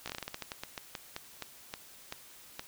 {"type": "slowing click train", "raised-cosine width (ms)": 0.2, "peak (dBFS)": -20, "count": 19, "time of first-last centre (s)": [0.06, 2.594], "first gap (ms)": 16, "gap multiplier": 1.22, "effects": ["white hiss -54 dBFS RMS until 2.67 s"]}